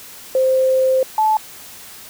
sine tone pair in turn, 522 / 867.4 Hz, C5 / A5, -4 / -25 cents, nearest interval major sixth, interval 879 cents, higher second, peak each -12 dBFS, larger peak neither, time 0.35-1.03 / 1.18-1.37 s, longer first, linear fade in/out 2 ms, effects white hiss -38 dBFS RMS until 2.09 s

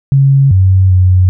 sine tone with pitch steps, 137.2 / 94.4 / 91.9 Hz, C#3 / F#2 / F#2, -17 / +35 / -11 cents, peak -4 dBFS, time 0.12-1.29 s, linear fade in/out 0 ms, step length 390 ms, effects none

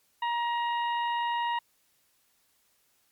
harmonic tone, 946 Hz, A#5, 25 cents sharp, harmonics 1 / 2 / 3 / 4, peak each -27 / -36 / -39 / -46 dBFS, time 0.22-1.59 s, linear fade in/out 5 ms, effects white hiss -69 dBFS RMS until 3.11 s + MP3 96 kbps

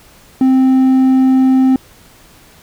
sine tone with hard clipping, 261.6 Hz, C4, in tune, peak -8 dBFS, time 0.41-1.76 s, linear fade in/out 2 ms, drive 3 dB, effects pink hiss -44 dBFS RMS until 2.62 s

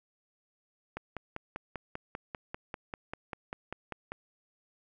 click train, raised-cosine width 0.5 ms, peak -22 dBFS, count 17, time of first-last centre 0.97-4.12 s, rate 5.08 Hz, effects none

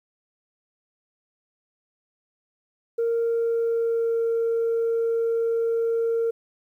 sine tone with pitch glide, 463.2 to 459.5 Hz, A#4 to A#4, -11 to -25 cents, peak -19 dBFS, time 2.98-6.31 s, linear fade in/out 10 ms, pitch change -14 cents, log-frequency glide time 3.17-4.22 s, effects tanh soft clip ceiling -18 dBFS + 10-bit

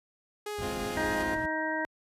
sawtooth tone with vibrato, 415.4 Hz, G#4, in tune, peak -30 dBFS, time 0.46-1.23 s, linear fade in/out 5 ms, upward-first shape sine, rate 4.9 Hz, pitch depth 13 cents each way
brown noise, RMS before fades -38 dBFS, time 0.58-1.46 s, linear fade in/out 5 ms
20% pulse chord, F minor, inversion first, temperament equal, 207.7 / 261.6 / 349.2 Hz, Ab3 / C4 / F4, 0 / 0 / 0 cents, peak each -34 dBFS, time 0.61-1.36 s, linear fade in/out 20 ms
harmonic tone, 314.5 Hz, D#4, 19 cents sharp, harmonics 1 / 2 / 3 / 5 / 6, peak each -35 / -35 / -35 / -35 / -35 dBFS, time 0.97-1.85 s, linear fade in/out 0 ms
effects high-pass 60 Hz 12 dB/octave + resampled to 32000 Hz

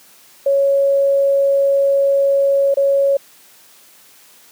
sine tone with dropouts, 554.4 Hz, C#5, in tune, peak -11 dBFS, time 0.46-3.17 s, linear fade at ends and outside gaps 5 ms, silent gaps 2.742-2.77 s, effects white hiss -47 dBFS RMS until 4.51 s + high-pass 150 Hz 12 dB/octave

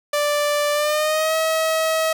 sawtooth tone with pitch glide, 587.3 to 640.5 Hz, D5 to E5, 0 to -50 cents, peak -14 dBFS, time 0.13-2.13 s, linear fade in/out 5 ms, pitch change +150 cents, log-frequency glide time 0.72-1.35 s, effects none

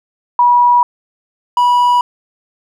sine / triangle tone pair in turn, 970 / 976.2 Hz, B5 / B5, -31 / -20 cents, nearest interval unison, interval 11 cents, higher second, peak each -6 dBFS, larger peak neither, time 0.39-0.83 / 1.57-2.01 s, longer neither, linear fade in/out 2 ms, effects none

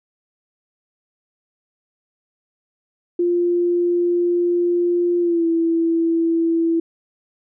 sine tone with pitch glide, 349.2 to 331.5 Hz, F4 to E4, 0 to +10 cents, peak -15 dBFS, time 3.19-6.8 s, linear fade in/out 5 ms, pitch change -90 cents, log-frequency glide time 5.2-5.46 s, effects none

